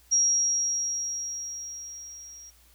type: tone with level ramp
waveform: sine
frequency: 5650 Hz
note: F8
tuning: 19 cents sharp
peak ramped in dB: -18 to -44 dBFS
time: 0.11-2.51 s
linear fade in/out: 20 ms
effects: added 60 Hz sine -59 dBFS peak until 2.74 s + white hiss -60 dBFS RMS until 2.74 s

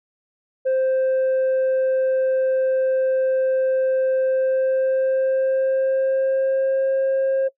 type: tone with pitch glide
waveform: sine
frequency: 523.3 to 535.2 Hz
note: C5 to C5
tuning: 0 to +39 cents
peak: -14 dBFS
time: 0.65-7.49 s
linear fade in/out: 20 ms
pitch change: +39 cents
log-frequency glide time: 4.26-6.91 s
effects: noise-tail reverb RT60 0.1 s tail -21 dB re dry + tanh soft clip ceiling -16 dBFS

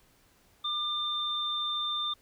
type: tone pair together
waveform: sine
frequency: 1197 / 3587 Hz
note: D6 / A7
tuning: +33 / +33 cents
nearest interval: octave + perfect fifth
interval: 1900 cents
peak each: -35 / -30 dBFS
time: 0.64-2.14 s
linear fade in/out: 10 ms
effects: pink hiss -64 dBFS RMS until 2.21 s

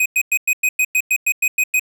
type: tone bursts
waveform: square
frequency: 2508 Hz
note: D#7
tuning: 13 cents sharp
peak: -14 dBFS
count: 12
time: 0-1.796 s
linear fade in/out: 5 ms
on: 58 ms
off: 100 ms
effects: none

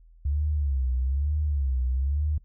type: tone with vibrato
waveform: sine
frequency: 69 Hz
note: C#2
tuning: 7 cents flat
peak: -23 dBFS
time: 0.25-2.38 s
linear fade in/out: 5 ms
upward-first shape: sine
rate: 1.1 Hz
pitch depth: 160 cents each way
effects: noise-tail reverb RT60 0.1 s tail -20 dB re dry + added 41 Hz sine -50 dBFS peak until 2.44 s

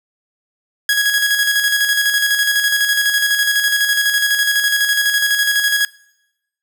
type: tone with tremolo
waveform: sawtooth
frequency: 1661.2 Hz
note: G#6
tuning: in tune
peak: -8 dBFS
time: 0.89-5.85 s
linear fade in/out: 2 ms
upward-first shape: square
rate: 12 Hz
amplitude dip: 40%
effects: noise-tail reverb RT60 0.9 s tail -23 dB re dry

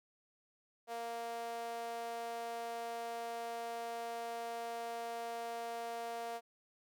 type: tone with high-pass filter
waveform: sawtooth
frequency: 232.7 Hz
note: A#3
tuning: 3 cents flat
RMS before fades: -42 dBFS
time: 0.87-6.41 s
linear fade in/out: 50 ms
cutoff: 600 Hz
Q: 8.8
effects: none

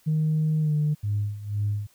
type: tone with pitch glide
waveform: sine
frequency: 155.56 to 150.35 Hz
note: D#3 to D3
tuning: 0 to +41 cents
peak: -19 dBFS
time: 0.06-0.95 s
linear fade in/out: 20 ms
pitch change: -59 cents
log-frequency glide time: 0.6-0.73 s
type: tone with tremolo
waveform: sine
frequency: 103.4 Hz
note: G#2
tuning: 7 cents flat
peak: -21 dBFS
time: 1.03-1.87 s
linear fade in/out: 10 ms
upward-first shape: sine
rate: 2 Hz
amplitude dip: 80%
effects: tanh soft clip ceiling -17 dBFS + white hiss -61 dBFS RMS until 1.94 s

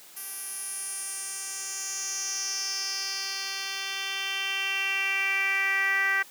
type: tone with band-pass filter sweep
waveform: 10% pulse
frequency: 390 Hz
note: G4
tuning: 9 cents flat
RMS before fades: -30 dBFS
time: 0.16-6.23 s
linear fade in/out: 10 ms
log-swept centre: 12000 to 1800 Hz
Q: 4.1
effects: white hiss -50 dBFS RMS until 6.3 s + high-pass 200 Hz 12 dB/octave

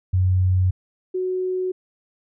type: tone pair in turn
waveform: sine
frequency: 92.4 / 369.6 Hz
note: F#2 / F#4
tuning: -2 / -2 cents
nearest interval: 2 octaves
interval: 2400 cents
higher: second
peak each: -15 / -21 dBFS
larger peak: first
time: 0.13-0.71 / 1.14-1.72 s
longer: neither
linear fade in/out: 10 ms
effects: none

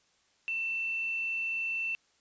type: tone with quantisation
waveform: sine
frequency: 2679 Hz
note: E7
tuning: 27 cents sharp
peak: -30 dBFS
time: 0.48-1.95 s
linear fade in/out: 0 ms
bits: 9
effects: white hiss -69 dBFS RMS until 2.2 s + resampled to 16000 Hz

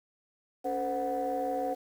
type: tone cluster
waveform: sine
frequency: 280.6 / 449.7 / 516 / 738 Hz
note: C#4 / A4 / C5 / F#5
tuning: +21 / +38 / -24 / -5 cents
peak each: -36 / -38 / -32 / -31 dBFS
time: 0.64-1.75 s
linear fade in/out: 20 ms
effects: tanh soft clip ceiling -23 dBFS + 9-bit

